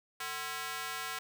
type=tone with high-pass filter; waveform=square; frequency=150 Hz; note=D3; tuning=37 cents sharp; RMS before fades=-39 dBFS; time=0.2-1.19 s; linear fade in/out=5 ms; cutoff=1300 Hz; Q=1.1; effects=none